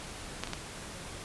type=clicks; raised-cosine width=0.2 ms; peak=-15 / -20 / -16 dBFS; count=3; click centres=0.436 / 0.473 / 0.534 s; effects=pink hiss -43 dBFS RMS until 1.24 s + resampled to 24000 Hz